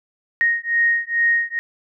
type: beating tone pair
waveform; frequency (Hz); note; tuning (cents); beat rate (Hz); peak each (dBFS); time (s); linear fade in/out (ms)
sine; 1864.7 / 1867; A#6 / A#6; 0 / +2; 2.3; -19; 0.41-1.59; 0
effects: none